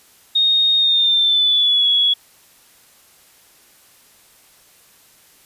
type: tone with pitch glide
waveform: sine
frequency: 3711 to 3364 Hz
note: A#7 to G#7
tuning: -9 to +22 cents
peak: -12 dBFS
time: 0.35-2.14 s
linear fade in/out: 10 ms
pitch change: -169 cents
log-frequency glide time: 0.77-1.87 s
effects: white hiss -51 dBFS RMS until 5.45 s + resampled to 32000 Hz